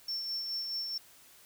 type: tone with tremolo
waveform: triangle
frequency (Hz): 5420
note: E8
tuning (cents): +47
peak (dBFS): -31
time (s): 0.08-0.98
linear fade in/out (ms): 5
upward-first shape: sine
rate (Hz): 4.7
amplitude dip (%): 35
effects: white hiss -58 dBFS RMS until 1.45 s